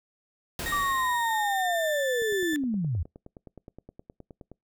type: noise with exponential decay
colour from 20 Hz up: pink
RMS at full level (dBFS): -32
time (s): 0.59-1.65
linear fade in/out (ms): 1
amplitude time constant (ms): 230
type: tone with pitch glide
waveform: 35% pulse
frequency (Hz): 1863 to 1759.5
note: A#6 to A6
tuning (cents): -2 to 0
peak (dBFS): -28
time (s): 0.66-2.56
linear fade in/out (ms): 0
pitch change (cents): -98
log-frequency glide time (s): 1.1-2.08
type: linear sweep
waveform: sine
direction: down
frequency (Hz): 1175 to 72.5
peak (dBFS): -25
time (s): 0.72-3.03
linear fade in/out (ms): 5
type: click train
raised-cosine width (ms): 2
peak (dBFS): -31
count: 23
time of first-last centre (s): 2.22-4.516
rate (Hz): 9.58
effects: noise-tail reverb RT60 0.2 s tail -26 dB re dry